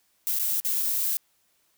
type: noise with dropouts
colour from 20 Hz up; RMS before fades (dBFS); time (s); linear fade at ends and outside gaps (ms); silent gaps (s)
violet; -26; 0.27-1.17; 0; 0.388-0.396 / 0.601-0.648 / 0.826-0.83
effects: white hiss -68 dBFS RMS until 1.77 s